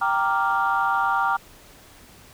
sine chord, G minor seventh, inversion none, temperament equal, 784 / 932.3 / 1174.7 / 1396.9 Hz, G5 / Bb5 / D6 / F6, 0 / 0 / 0 / 0 cents, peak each -24 dBFS, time 0.01-1.37 s, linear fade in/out 10 ms, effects tanh soft clip ceiling -11 dBFS + pink hiss -49 dBFS RMS until 2.33 s

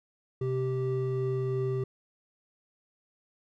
triangle tone pair together, 128.9 / 389.6 Hz, C3 / G4, -26 / -11 cents, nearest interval octave + perfect fifth, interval 1915 cents, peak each -28 dBFS, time 0.41-1.84 s, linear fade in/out 5 ms, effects none

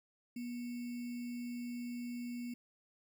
sine tone with sample-and-hold, 241.4 Hz, B3, 39 cents flat, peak -39 dBFS, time 0.36-2.54 s, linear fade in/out 5 ms, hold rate 2450 Hz, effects none

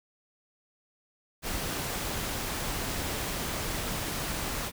pink noise, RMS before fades -33 dBFS, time 1.42-4.72 s, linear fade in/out 50 ms, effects none

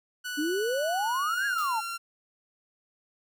sawtooth tone with pitch glide, 1480 to 1372.9 Hz, F#6 to F6, 0 to -30 cents, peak -29 dBFS, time 0.24-1.98 s, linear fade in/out 20 ms, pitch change -130 cents, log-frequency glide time 0.95-1.78 s
sine exponential two-way sweep, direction up then down, 285.3 to 1682 to 835 Hz, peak -26 dBFS, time 0.37-1.81 s, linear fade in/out 20 ms, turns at 1.46 s
blue noise with exponential decay, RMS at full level -39 dBFS, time 1.58-1.98 s, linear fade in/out 5 ms, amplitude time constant 86 ms
effects none

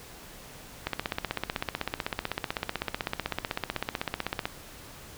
click train, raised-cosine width 0.3 ms, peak -12 dBFS, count 58, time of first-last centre 0.87-4.455 s, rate 15.9 Hz, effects pink hiss -47 dBFS RMS until 5.17 s

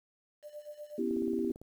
sine tone with tremolo, 595 Hz, D5, 22 cents sharp, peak -40 dBFS, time 0.42-1.03 s, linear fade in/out 50 ms, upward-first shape sine, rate 8.1 Hz, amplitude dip 85%
sine chord, C# half-diminished seventh, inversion third, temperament equal, 246.9 / 277.2 / 329.6 / 392 Hz, B3 / C#4 / E4 / G4, 0 / 0 / 0 / 0 cents, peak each -34 / -40 / -34 / -34 dBFS, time 0.98-1.52 s, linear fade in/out 5 ms
click train, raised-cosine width 2 ms, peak -36 dBFS, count 10, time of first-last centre 1.11-1.616 s, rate 17.8 Hz
effects 10-bit

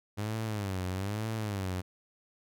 sawtooth tone with vibrato, 101 Hz, G#2, 48 cents flat, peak -28 dBFS, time 0.17-1.82 s, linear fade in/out 20 ms, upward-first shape sine, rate 1.1 Hz, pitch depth 170 cents each way, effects none

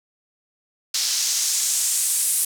white noise with band-pass filter sweep, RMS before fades -22 dBFS, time 0.94-2.45 s, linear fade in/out 5 ms, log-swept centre 5000 to 10000 Hz, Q 1.9, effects none

